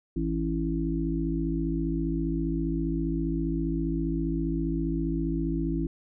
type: harmonic tone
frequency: 55 Hz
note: A1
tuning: in tune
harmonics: 1 / 3 / 5 / 6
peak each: -31 / -31 / -31 / -31 dBFS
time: 0.16-5.87 s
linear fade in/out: 5 ms
effects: none